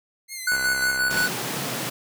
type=tone with vibrato; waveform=10% pulse; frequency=2093 Hz; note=C7; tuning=in tune; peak=-23 dBFS; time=0.28-1 s; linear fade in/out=50 ms; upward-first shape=triangle; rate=5.2 Hz; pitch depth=57 cents each way
type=tone with tremolo; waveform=square; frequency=1480 Hz; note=F#6; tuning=in tune; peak=-20 dBFS; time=0.47-1.28 s; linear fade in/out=5 ms; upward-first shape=square; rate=5.7 Hz; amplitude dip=40%
type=click train; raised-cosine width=0.5 ms; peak=-18 dBFS; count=47; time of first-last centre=0.52-1.219 s; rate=65.8 Hz
type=high-pass noise; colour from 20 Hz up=pink; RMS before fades=-29 dBFS; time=1.1-1.9 s; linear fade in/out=10 ms; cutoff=110 Hz; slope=96 dB/octave
effects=none

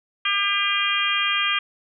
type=harmonic tone; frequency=401.2 Hz; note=G4; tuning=40 cents sharp; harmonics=3 / 4 / 5 / 6 / 7 / 8; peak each=-26 / -28 / -29 / -25 / -28 / -25 dBFS; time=0.25-1.59 s; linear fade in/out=5 ms; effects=none

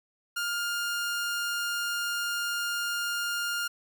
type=tone; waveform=sawtooth; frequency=1409 Hz; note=F6; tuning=15 cents sharp; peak=-25 dBFS; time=0.36-3.68 s; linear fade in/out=10 ms; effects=none

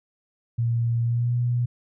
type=tone with pitch glide; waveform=sine; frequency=117.1 to 121.37 Hz; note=A#2 to B2; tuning=+8 to -30 cents; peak=-20 dBFS; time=0.58-1.66 s; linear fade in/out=10 ms; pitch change=+62 cents; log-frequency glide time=1.03-1.34 s; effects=none

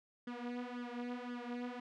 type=tone with flanger; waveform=sawtooth; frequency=243.8 Hz; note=B3; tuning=22 cents flat; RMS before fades=-43 dBFS; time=0.27-1.8 s; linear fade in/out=5 ms; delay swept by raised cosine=0.6 to 4.6 ms; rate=1.9 Hz; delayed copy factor=+0.8; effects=low-pass 3000 Hz 12 dB/octave

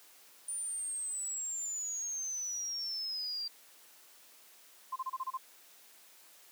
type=exponential sweep; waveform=sine; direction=down; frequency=9397 to 4699 Hz; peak=-35 dBFS; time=0.48-3.48 s; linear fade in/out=5 ms
type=tone bursts; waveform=sine; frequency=1046.5 Hz; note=C6; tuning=in tune; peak=-33 dBFS; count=7; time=4.92-5.375 s; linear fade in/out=10 ms; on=41 ms; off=28 ms
effects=white hiss -59 dBFS RMS until 6.51 s + high-pass 300 Hz 12 dB/octave

